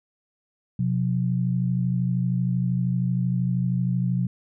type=tone pair together; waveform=sine; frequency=127 / 179.88 Hz; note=B2 / F#3; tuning=+49 / -49 cents; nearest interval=tritone; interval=602 cents; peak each=-23 / -24 dBFS; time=0.79-4.27 s; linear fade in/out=5 ms; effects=none